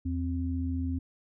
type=tone pair together; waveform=sine; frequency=82.41 / 261.6 Hz; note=E2 / C4; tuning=0 / 0 cents; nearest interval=octave + minor sixth; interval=2000 cents; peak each=-30 / -32 dBFS; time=0.05-0.99 s; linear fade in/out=10 ms; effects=none